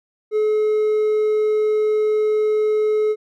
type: tone with hard clipping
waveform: triangle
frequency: 427.9 Hz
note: A4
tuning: 48 cents flat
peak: -16 dBFS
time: 0.31-3.16 s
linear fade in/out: 50 ms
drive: 5 dB
effects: none